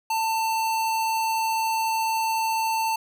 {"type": "tone", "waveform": "square", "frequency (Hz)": 893, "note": "A5", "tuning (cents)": 25, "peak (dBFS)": -23, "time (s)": [0.1, 2.96], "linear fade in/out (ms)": 5, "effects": []}